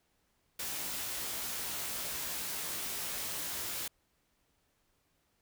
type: noise with comb filter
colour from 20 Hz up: white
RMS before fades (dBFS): -38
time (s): 0.59-3.88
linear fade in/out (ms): 5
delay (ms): 17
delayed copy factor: +0.55
effects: pink hiss -75 dBFS RMS until 5.41 s